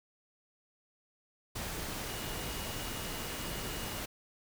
sine tone in noise, 2881 Hz, F#7, 47 cents flat, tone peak -49 dBFS, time 2.06-4 s, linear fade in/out 10 ms, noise pink, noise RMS -39 dBFS, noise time 1.55-4.06 s, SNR -13 dB, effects none

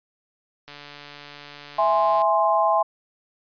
click train, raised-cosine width 0.2 ms, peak -23 dBFS, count 224, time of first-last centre 0.68-2.218 s, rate 145 Hz
sine chord, E augmented, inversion none, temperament equal, 659.3 / 830.6 / 1046.5 Hz, E5 / G#5 / B#5, 0 / 0 / 0 cents, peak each -21 dBFS, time 1.78-2.83 s, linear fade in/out 10 ms
effects resampled to 11025 Hz

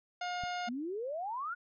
harmonic tone, 714 Hz, F5, 38 cents sharp, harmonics 1 / 2 / 3 / 4 / 5 / 6 / 7 / 9, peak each -36 / -42 / -46 / -48 / -50 / -52 / -53 / -55 dBFS, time 0.21-0.69 s, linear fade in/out 5 ms
click, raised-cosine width 5 ms, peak -34 dBFS, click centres 0.437 s
sine exponential sweep, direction up, 222.4 to 1480 Hz, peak -35 dBFS, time 0.67-1.55 s, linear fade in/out 20 ms
effects none

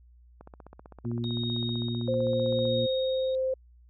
click train, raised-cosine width 1 ms, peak -32 dBFS, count 36, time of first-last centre 0.41-2.654 s, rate 15.6 Hz
harmonic tone, 118.1 Hz, A#2, 23 cents sharp, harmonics 1 / 2 / 3, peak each -31 / -32 / -38 dBFS, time 1.04-2.87 s, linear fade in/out 20 ms
sine tone with tremolo, 3736 Hz, A#7, 3 cents sharp, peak -32 dBFS, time 1.24-3.35 s, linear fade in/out 0 ms, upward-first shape triangle, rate 0.8 Hz, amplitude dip 90%
sine tone, 522 Hz, C5, 4 cents flat, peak -25 dBFS, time 2.08-3.54 s, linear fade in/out 5 ms
effects added 60 Hz sine -53 dBFS peak until 3.89 s

